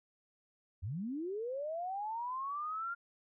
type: linear sweep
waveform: sine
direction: up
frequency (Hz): 77.78 to 1409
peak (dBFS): -36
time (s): 0.82-2.95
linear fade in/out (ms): 20
effects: none